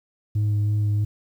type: tone with vibrato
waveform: sine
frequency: 104.5 Hz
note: G#2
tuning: 11 cents sharp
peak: -16 dBFS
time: 0.35-1.05 s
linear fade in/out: 10 ms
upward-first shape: sine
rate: 3.1 Hz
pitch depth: 13 cents each way
effects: tanh soft clip ceiling -18 dBFS + 9-bit